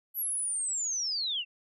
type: linear sweep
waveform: sine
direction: down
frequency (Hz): 11860 to 2637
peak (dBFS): -29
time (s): 0.14-1.45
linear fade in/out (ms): 50
effects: none